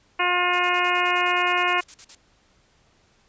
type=harmonic tone; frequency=356.7 Hz; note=F4; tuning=37 cents sharp; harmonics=1 / 2 / 3 / 4 / 5 / 6 / 7 / 8; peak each=-30 / -27 / -24 / -28 / -29 / -27 / -27 / -30 dBFS; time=0.19-1.81 s; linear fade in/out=10 ms
type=noise bursts; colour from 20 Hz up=blue; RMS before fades=-39 dBFS; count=16; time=0.53-2.151 s; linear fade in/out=5 ms; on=61 ms; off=43 ms
effects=pink hiss -61 dBFS RMS until 3.28 s + resampled to 16000 Hz